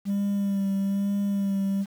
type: tone with vibrato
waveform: sine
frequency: 198.4 Hz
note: G3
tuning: 21 cents sharp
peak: -20 dBFS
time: 0.05-1.86 s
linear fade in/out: 50 ms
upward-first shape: sine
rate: 1.1 Hz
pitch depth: 25 cents each way
effects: tanh soft clip ceiling -22 dBFS + 8-bit